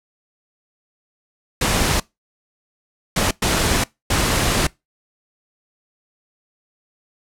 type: noise bursts at uneven times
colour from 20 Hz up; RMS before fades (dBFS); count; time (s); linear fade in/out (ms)
pink; -18; 4; 1.61-2 / 3.16-3.31 / 3.42-3.84 / 4.1-4.67; 5
effects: noise-tail reverb RT60 0.2 s tail -23 dB re dry + low-pass 11000 Hz 12 dB/octave